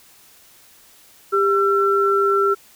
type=tone pair together; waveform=sine; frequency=397.4 / 1348 Hz; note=G4 / E6; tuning=+24 / +38 cents; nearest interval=octave + major sixth; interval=2114 cents; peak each=-17 dBFS; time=1.32-2.55 s; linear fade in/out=20 ms; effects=white hiss -50 dBFS RMS until 2.75 s